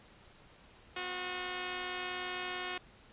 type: tone pair together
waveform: 5% pulse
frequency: 253.9 / 363.1 Hz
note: B3 / F#4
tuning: +48 / -33 cents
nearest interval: tritone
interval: 619 cents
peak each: -36 / -25 dBFS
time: 0.96-2.78 s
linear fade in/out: 5 ms
effects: pink hiss -59 dBFS RMS until 3.12 s + resampled to 8000 Hz